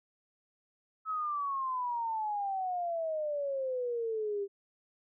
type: exponential sweep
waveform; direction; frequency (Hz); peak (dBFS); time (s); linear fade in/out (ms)
sine; down; 1299 to 393.4; -31; 1.05-4.48; 50
effects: none